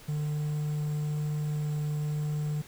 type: tone with quantisation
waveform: triangle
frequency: 149.9 Hz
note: D3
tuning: 36 cents sharp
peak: -26 dBFS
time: 0.08-2.62 s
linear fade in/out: 10 ms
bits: 9
effects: pink hiss -51 dBFS RMS until 2.67 s